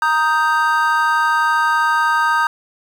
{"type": "chord", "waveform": "triangle", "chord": "Eb major", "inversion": "second", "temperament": "equal", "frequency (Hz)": [932.3, 1244.5, 1568], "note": ["Bb5", "Eb6", "G6"], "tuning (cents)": [0, 0, 0], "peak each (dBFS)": -16, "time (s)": [0.02, 2.47], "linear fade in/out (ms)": 2, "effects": ["7-bit"]}